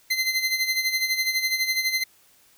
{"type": "tone with tremolo", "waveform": "25% pulse", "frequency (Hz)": 2065, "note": "C7", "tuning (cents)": -23, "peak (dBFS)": -16, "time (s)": [0.1, 2.04], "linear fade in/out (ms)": 10, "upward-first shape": "sine", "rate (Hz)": 12, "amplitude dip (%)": 65, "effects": ["white hiss -58 dBFS RMS until 2.57 s"]}